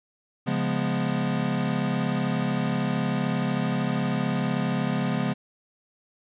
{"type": "chord", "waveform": "square", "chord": "C# dominant seventh", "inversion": "none", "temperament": "equal", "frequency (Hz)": [138.59, 174.61, 207.7, 246.9], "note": ["C#3", "E#3", "G#3", "B3"], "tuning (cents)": [0, 0, 0, 0], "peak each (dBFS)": -30, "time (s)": [0.46, 5.34], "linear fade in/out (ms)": 20, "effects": ["resampled to 8000 Hz", "10-bit"]}